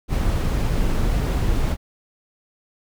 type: noise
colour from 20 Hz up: brown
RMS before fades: -20 dBFS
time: 0.08-1.77 s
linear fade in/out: 50 ms
effects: none